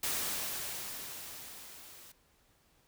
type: noise with level ramp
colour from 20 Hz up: white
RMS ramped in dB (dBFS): -33 to -54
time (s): 0.03-2.12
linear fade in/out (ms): 5
effects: pink hiss -69 dBFS RMS until 2.87 s